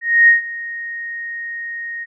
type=tone with ADSR envelope; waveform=sine; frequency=1864.7 Hz; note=A#6; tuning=in tune; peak=-5 dBFS; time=0.01-2.06 s; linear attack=270 ms; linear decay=130 ms; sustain=-19 dB; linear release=34 ms; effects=none